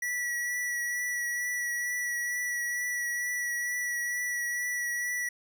square tone with vibrato, 1943 Hz, B6, 29 cents flat, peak -30 dBFS, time 0.02-5.29 s, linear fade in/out 5 ms, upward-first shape triangle, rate 2.2 Hz, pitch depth 18 cents each way, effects none

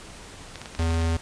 clicks, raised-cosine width 0.2 ms, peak -19 dBFS, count 9, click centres 0.557 / 0.616 / 0.658 / 0.75 / 0.791 / 0.825 / 0.906 / 0.944 / 1.016 s
square tone, 82.41 Hz, E2, in tune, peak -22 dBFS, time 0.79-1.17 s, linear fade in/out 5 ms
effects pink hiss -43 dBFS RMS until 1.21 s + resampled to 22050 Hz

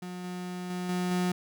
35% pulse tone with level steps, 180 Hz, F#3, 47 cents flat, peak -35 / -33 / -30 / -26 / -24 dBFS, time 0.02-1.32 s, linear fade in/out 5 ms, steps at 0.24 / 0.7 / 0.89 / 1.11 s, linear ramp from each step 2 ms, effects none

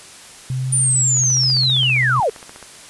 sine tone with vibrato, 128.8 Hz, C3, 27 cents flat, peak -19 dBFS, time 0.5-2.2 s, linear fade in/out 2 ms, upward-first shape sine, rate 1.1 Hz, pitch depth 22 cents each way
sine linear sweep, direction down, 9397 to 392 Hz, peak -14 dBFS, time 0.72-2.3 s, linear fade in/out 10 ms
click train, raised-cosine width 0.5 ms, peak -22 dBFS, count 23, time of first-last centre 1.17-2.627 s, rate 15.1 Hz
effects white hiss -40 dBFS RMS until 2.89 s + resampled to 24000 Hz

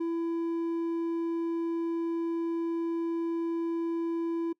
sine tone with hard clipping, 333.8 Hz, E4, 22 cents sharp, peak -29 dBFS, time 0-4.53 s, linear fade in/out 10 ms, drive 3 dB, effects noise-tail reverb RT60 0.1 s tail -23 dB re dry

